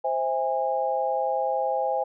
sine chord, C augmented, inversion none, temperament just, 523.3 / 654.1 / 817.6 Hz, C5 / E5 / G#5, 0 / -14 / -27 cents, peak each -27 / -29 / -26 dBFS, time 0.04-2.04 s, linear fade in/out 10 ms, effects none

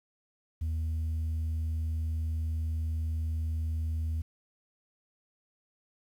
sine tone, 80 Hz, D#2, 49 cents sharp, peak -26 dBFS, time 0.61-4.22 s, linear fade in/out 10 ms, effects tanh soft clip ceiling -28 dBFS + 10-bit

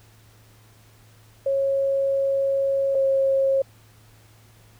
sine tone pair in turn, 547 / 540.7 Hz, C#5 / C#5, -23 / -43 cents, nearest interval unison, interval 20 cents, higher first, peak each -19 / -17 dBFS, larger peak second, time 1.46-2.95 / 2.95-3.62 s, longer first, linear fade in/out 5 ms, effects added 109 Hz sine -52 dBFS peak until 4.79 s + pink hiss -56 dBFS RMS until 4.79 s

